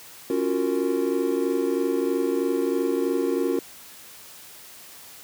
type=chord; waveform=triangle; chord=Gb major seventh; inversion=second; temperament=just; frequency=277.5 / 346.9 / 370 / 462.5 Hz; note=Db4 / F4 / Gb4 / Bb4; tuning=+2 / -12 / 0 / -14 cents; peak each=-25 dBFS; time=0.3-3.59 s; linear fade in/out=2 ms; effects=white hiss -45 dBFS RMS until 5.23 s + high-pass 80 Hz 12 dB/octave